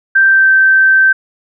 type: tone with pitch glide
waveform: sine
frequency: 1568 to 1553.6 Hz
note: G6 to G6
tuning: 0 to -16 cents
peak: -5 dBFS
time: 0.15-1.13 s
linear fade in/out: 10 ms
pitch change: -16 cents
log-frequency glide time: 0.28-0.5 s
effects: none